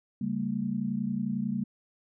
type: tone cluster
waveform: sine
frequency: 139.3 / 197.1 / 228.2 Hz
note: C#3 / G3 / A#3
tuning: +9 / +10 / -37 cents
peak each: -37 / -31 / -31 dBFS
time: 0.21-1.64 s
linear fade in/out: 5 ms
effects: none